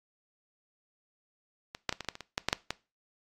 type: clicks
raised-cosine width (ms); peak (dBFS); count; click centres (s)
0.2; -22 / -9 / -15 / -19 / -29 / -13 / -25 / -23 / -11 / -8 / -7 / -13; 12; 1.749 / 1.893 / 1.926 / 2.007 / 2.047 / 2.087 / 2.154 / 2.207 / 2.379 / 2.486 / 2.529 / 2.706
effects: noise-tail reverb RT60 0.3 s tail -21 dB re dry + AAC 48 kbps